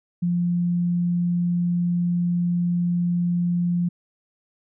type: tone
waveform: sine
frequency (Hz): 174.61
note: F3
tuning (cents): 0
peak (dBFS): -19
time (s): 0.22-3.89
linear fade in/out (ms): 10
effects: none